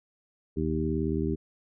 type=harmonic tone with a mistuned harmonic; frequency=78.6 Hz; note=D#2; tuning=18 cents sharp; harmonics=1 / 2 / 3 / 4 / 5; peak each=-32 / -32 / -32 / -32 / -32 dBFS; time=0.56-1.36 s; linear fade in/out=20 ms; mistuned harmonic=1; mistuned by=-37 cents; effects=none